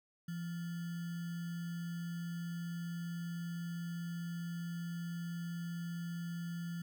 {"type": "tone with sample-and-hold", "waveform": "sine", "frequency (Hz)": 170.2, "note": "F3", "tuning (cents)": -44, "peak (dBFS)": -38, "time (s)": [0.28, 6.82], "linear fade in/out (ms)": 5, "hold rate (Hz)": 1575, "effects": []}